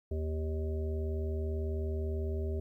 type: harmonic tone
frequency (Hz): 78.3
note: D#2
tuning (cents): +11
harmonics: 1 / 3 / 5 / 7 / 8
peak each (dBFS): -32 / -44 / -39 / -51 / -47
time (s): 0.11-2.6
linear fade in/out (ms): 5
effects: 12-bit